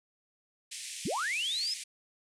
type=band-pass noise; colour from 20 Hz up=white; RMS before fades=-42 dBFS; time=0.71-1.84 s; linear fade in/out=10 ms; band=2000 to 9800 Hz; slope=48 dB/octave
type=linear sweep; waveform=sine; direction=up; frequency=117.5 to 5274 Hz; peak=-30 dBFS; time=1.05-1.74 s; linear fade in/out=5 ms
effects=none